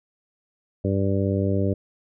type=harmonic tone; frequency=98 Hz; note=G2; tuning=in tune; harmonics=1 / 2 / 3 / 4 / 5 / 6; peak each=-23 / -26 / -28 / -29 / -30 / -31 dBFS; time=0.84-1.74 s; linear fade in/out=10 ms; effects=none